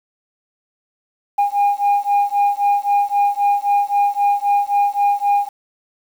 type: beating tone pair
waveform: sine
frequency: 810 / 813.8 Hz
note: G#5 / G#5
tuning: -43 / -35 cents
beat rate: 3.8 Hz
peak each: -15 dBFS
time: 1.38-5.49 s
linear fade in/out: 10 ms
effects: tanh soft clip ceiling -10 dBFS + 7-bit